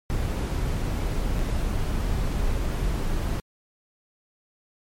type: noise with dropouts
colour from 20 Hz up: brown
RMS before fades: -25 dBFS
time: 0.1-3.4 s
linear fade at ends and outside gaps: 0 ms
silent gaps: 1.385-1.392 s
effects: MP3 64 kbps